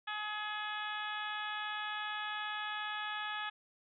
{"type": "harmonic tone", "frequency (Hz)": 422.6, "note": "G#4", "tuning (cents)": 30, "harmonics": [2, 3, 4, 5, 6, 7, 8, 9], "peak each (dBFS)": [-43, -43, -41, -52, -47, -51, -45, -57], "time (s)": [0.07, 3.5], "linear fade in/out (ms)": 10, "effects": []}